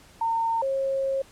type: tone pair in turn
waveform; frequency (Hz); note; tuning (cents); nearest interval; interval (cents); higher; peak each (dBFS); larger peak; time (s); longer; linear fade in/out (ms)
sine; 912 / 540.2; A#5 / C#5; -38 / -45; major sixth; 907; first; -22 / -23; first; 0.21-0.62 / 0.62-1.22; second; 5
effects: pink hiss -53 dBFS RMS until 1.31 s + low-pass 11000 Hz 12 dB/octave